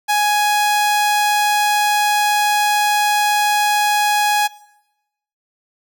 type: tone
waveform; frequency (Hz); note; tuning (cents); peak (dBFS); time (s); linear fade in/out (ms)
sawtooth; 833; G#5; +5; -10; 0.08-4.48; 20
effects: noise-tail reverb RT60 0.9 s tail -21 dB re dry